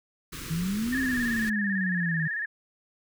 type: band-stop noise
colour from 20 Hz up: pink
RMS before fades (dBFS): -38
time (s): 0.32-1.5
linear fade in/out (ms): 10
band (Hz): 440 to 1100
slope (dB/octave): 48
type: exponential two-way sweep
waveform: sine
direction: up then down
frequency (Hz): 155.56 to 266.7 to 155.56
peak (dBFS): -26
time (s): 0.5-2.28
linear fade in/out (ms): 10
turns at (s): 0.98
type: tone with vibrato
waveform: sine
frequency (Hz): 1752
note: A6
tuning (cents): -8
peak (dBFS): -28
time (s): 0.92-2.46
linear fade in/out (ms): 10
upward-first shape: square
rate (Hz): 18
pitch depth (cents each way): 61
effects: none